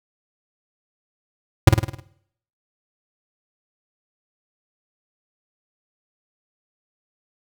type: tone with echo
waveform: square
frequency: 110 Hz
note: A2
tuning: in tune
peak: -5 dBFS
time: 1.67-1.69 s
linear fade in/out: 5 ms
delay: 52 ms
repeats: 6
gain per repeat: -5 dB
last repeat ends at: 2.002 s
effects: noise-tail reverb RT60 0.7 s tail -19 dB re dry